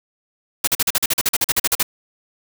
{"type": "noise bursts", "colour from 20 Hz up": "white", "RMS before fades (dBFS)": -17, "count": 16, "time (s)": [0.64, 1.829], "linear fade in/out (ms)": 5, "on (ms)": 34, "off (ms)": 43, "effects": []}